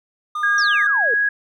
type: tone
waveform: triangle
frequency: 1215 Hz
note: D#6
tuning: 42 cents flat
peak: -20 dBFS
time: 0.35-0.87 s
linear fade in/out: 5 ms
type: tone with pitch glide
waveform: sine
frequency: 1633 to 1658.7 Hz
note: G#6 to G#6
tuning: -30 to -3 cents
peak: -15 dBFS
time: 0.43-1.29 s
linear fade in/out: 5 ms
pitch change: +27 cents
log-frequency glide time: 0.61-1.15 s
type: exponential sweep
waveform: sine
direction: down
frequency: 5920 to 426.2 Hz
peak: -23 dBFS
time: 0.58-1.14 s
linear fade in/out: 2 ms
effects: none